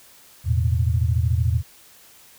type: chord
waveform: sine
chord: E suspended fourth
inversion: none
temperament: equal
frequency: 82.41 / 110 / 123.47 Hz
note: E2 / A2 / B2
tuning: 0 / 0 / 0 cents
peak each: -20 / -22 / -24 dBFS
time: 0.44-1.63 s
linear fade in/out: 50 ms
effects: white hiss -50 dBFS RMS until 2.38 s